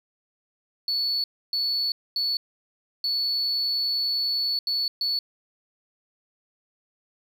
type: tone bursts at uneven times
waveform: sine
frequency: 4435 Hz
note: C#8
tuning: in tune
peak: -21 dBFS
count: 6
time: 0.88-1.24 / 1.53-1.92 / 2.16-2.37 / 3.04-4.59 / 4.67-4.88 / 5.01-5.19 s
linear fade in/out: 2 ms
effects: tanh soft clip ceiling -20 dBFS + 9-bit